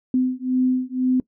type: beating tone pair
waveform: sine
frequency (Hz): 254.4 / 256.4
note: C4 / C4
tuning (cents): -48 / -35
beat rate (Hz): 2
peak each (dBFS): -21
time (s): 0.14-1.2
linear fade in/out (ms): 2
effects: noise-tail reverb RT60 0.1 s tail -21 dB re dry